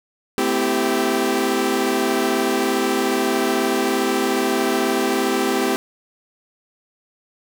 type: chord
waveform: sawtooth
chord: A minor seventh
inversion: none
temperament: equal with one note detuned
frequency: 220 / 256.8 / 329.6 / 392 Hz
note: A3 / C4 / E4 / G4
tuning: 0 / -32 / 0 / 0 cents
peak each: -23 / -19 / -21 / -17 dBFS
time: 0.38-5.76 s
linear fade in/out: 0 ms
effects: none